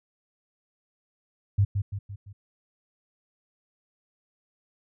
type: tone with echo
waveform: sine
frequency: 100 Hz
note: G2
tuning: 35 cents sharp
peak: -17 dBFS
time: 1.58-1.65 s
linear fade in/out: 10 ms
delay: 170 ms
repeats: 4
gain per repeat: -6 dB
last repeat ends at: 2.33 s
effects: none